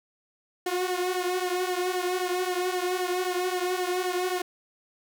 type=tone with flanger; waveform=sawtooth; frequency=363.2 Hz; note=F#4; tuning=32 cents flat; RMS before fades=-28 dBFS; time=0.66-4.42 s; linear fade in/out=5 ms; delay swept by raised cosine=1.9 to 4.9 ms; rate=3.8 Hz; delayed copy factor=-0.75; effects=none